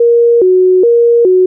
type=tone with vibrato; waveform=sine; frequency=416.7 Hz; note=G#4; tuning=6 cents sharp; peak=-4 dBFS; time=0-1.46 s; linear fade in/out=5 ms; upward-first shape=square; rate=1.2 Hz; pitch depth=210 cents each way; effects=none